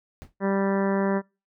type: noise with exponential decay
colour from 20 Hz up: brown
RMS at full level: -35 dBFS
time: 0.22-0.34 s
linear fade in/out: 0 ms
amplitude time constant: 24 ms
type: harmonic tone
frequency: 196 Hz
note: G3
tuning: in tune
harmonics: 1 / 2 / 3 / 4 / 5 / 6 / 7 / 8 / 9 / 10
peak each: -24 / -27 / -29 / -37 / -33 / -40 / -40 / -40 / -38 / -44 dBFS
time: 0.4-1.22 s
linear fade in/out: 50 ms
effects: noise-tail reverb RT60 0.3 s tail -26 dB re dry